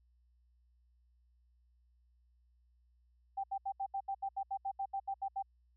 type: tone bursts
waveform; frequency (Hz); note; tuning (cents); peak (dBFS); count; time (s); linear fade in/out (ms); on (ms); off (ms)
sine; 784; G5; 0; -34; 15; 3.37-5.426; 10; 68; 74
effects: added 60 Hz sine -67 dBFS peak until 5.76 s